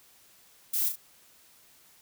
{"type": "noise with echo", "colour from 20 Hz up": "violet", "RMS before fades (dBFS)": -28, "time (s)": [0.73, 0.89], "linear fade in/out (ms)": 10, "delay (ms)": 35, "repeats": 2, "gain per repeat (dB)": -6, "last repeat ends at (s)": 0.96, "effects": ["white hiss -59 dBFS RMS until 2.01 s"]}